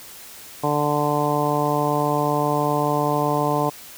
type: harmonic tone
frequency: 147.4 Hz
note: D3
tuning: 7 cents sharp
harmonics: 1 / 2 / 3 / 4 / 5 / 6 / 7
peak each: -26 / -26 / -26 / -26 / -26 / -26 / -26 dBFS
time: 0.63-3.7 s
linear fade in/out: 10 ms
effects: white hiss -41 dBFS RMS until 3.97 s